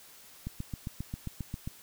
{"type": "click train", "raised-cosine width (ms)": 5, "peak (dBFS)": -23, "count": 10, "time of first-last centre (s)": [0.47, 1.675], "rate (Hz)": 7.47, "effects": ["white hiss -54 dBFS RMS until 1.82 s"]}